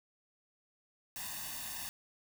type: noise with comb filter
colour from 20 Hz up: white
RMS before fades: -42 dBFS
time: 1.16-1.89 s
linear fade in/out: 0 ms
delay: 1.1 ms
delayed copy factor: +1
effects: none